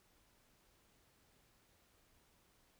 silence, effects pink hiss -72 dBFS RMS until 2.79 s

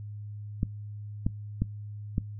clicks, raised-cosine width 5 ms, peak -13 dBFS, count 4, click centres 0.631 / 1.265 / 1.62 / 2.181 s, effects noise-tail reverb RT60 0.2 s tail -23 dB re dry + added 104 Hz sine -37 dBFS peak until 2.39 s

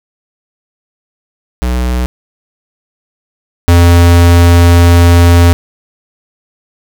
square tone pair in turn, 61.74 / 86.21 Hz, B1 / F2, 0 / -22 cents, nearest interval tritone, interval 578 cents, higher second, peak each -11 / -3 dBFS, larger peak second, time 1.62-2.06 / 3.68-5.53 s, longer second, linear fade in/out 0 ms, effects none

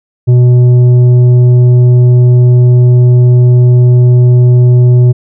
sine tone with tanh clipping, 123.47 Hz, B2, in tune, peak -3 dBFS, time 0.27-5.13 s, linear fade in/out 20 ms, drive 7 dB, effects none

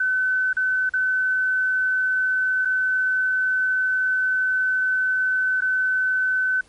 sine tone with dropouts, 1516 Hz, F#6, 42 cents sharp, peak -18 dBFS, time 0-6.61 s, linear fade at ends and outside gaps 5 ms, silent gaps 0.531-0.567 / 0.894-0.936 / 2.65-2.654 / 5.608-5.619 s, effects pink hiss -55 dBFS RMS until 6.68 s + MP3 48 kbps

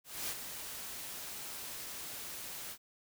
white noise with ADSR envelope, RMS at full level -37 dBFS, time 0.04-2.78 s, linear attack 250 ms, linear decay 49 ms, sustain -7 dB, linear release 67 ms, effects none

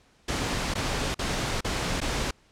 pink noise with dropouts, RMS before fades -28 dBFS, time 0.28-2.31 s, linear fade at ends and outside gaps 5 ms, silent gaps 0.74-0.752 / 1.145-1.19 / 1.608-1.645 / 2.004-2.014 s, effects pink hiss -61 dBFS RMS until 2.51 s + low-pass 7000 Hz 12 dB/octave

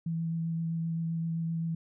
sine tone with vibrato, 164.81 Hz, E3, in tune, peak -29 dBFS, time 0.06-1.75 s, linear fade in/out 5 ms, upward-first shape sine, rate 7.7 Hz, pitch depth 12 cents each way, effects none

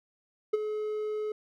triangle tone with ADSR envelope, 426.5 Hz, G#4, 46 cents sharp, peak -18 dBFS, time 0.53-1.32 s, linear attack 10 ms, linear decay 22 ms, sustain -10 dB, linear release 3 ms, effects none

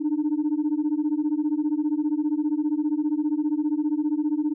sine beating tone pair, 293.7 / 308.7 Hz, D4 / D#4, 0 / -14 cents, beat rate 15 Hz, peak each -23 dBFS, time 0-4.54 s, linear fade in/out 20 ms, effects tanh soft clip ceiling -17 dBFS

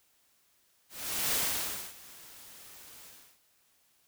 white noise with ADSR envelope, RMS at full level -29 dBFS, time 0.89-3.4 s, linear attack 440 ms, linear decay 600 ms, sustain -22 dB, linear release 340 ms, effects white hiss -69 dBFS RMS until 4.07 s

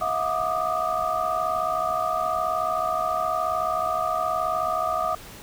sine tone cluster, 646 / 720 / 1181 / 1240 Hz, E5 / F#5 / D6 / D#6, -35 / -47 / +9 / -6 cents, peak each -28 dBFS, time 0.01-5.15 s, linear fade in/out 5 ms, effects pink hiss -43 dBFS RMS until 5.42 s

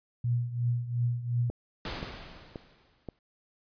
sine tone with tremolo, 120.3 Hz, B2, 45 cents flat, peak -23 dBFS, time 0.24-1.5 s, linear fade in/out 5 ms, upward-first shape triangle, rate 2.8 Hz, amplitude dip 80%
click train, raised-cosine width 2 ms, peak -24 dBFS, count 4, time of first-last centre 1.5-3.087 s, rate 1.89 Hz
pink noise with exponential decay, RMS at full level -34 dBFS, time 1.85-3.19 s, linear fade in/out 2 ms, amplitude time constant 290 ms
effects resampled to 11025 Hz

